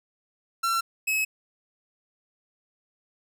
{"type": "tone pair in turn", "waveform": "45% pulse", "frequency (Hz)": [1354, 2571], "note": ["E6", "E7"], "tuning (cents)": [46, -44], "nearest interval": "major seventh", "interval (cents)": 1110, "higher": "second", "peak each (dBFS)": -23, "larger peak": "neither", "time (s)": [[0.63, 0.81], [1.07, 1.25]], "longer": "neither", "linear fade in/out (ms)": 10, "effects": []}